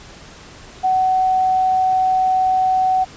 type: tone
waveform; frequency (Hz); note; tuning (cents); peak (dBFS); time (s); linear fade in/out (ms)
sine; 750; F#5; +23; -13; 0.83-3.05; 20
effects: pink hiss -40 dBFS RMS until 3.16 s + resampled to 16000 Hz